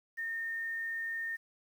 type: tone with quantisation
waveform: sine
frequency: 1826 Hz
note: A#6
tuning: 36 cents flat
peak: -34 dBFS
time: 0.17-1.37 s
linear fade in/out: 20 ms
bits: 10
effects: none